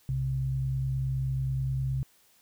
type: tone pair together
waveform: sine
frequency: 62.2 / 131.69 Hz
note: B1 / C3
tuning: +13 / +12 cents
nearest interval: octave + minor second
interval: 1299 cents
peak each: -35 / -27 dBFS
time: 0.09-2.03 s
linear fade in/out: 0 ms
effects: white hiss -63 dBFS RMS until 2.41 s